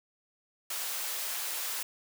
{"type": "high-pass noise", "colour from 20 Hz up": "white", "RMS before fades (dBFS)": -35, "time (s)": [0.7, 1.83], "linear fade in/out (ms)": 5, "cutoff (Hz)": 600, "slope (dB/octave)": 12, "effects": []}